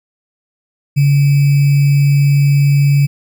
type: tone with sample-and-hold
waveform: sine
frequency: 141.6 Hz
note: C#3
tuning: 37 cents sharp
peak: -7 dBFS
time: 0.96-3.07 s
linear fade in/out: 20 ms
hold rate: 2450 Hz
effects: none